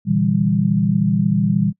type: chord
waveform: sine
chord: E half-diminished seventh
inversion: second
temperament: just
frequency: 118.67 / 148.33 / 164.81 / 197.78 Hz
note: Bb2 / D3 / E3 / G3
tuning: +31 / +18 / 0 / +16 cents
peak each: -22 / -23 / -19 / -17 dBFS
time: 0.05-1.73 s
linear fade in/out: 50 ms
effects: noise-tail reverb RT60 0.1 s tail -24 dB re dry